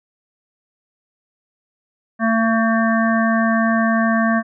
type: harmonic tone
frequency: 225.4 Hz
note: A3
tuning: 42 cents sharp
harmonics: 1 / 3 / 5 / 7 / 8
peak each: -16 / -21 / -23 / -24 / -25 dBFS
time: 2.19-4.43 s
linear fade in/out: 50 ms
effects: none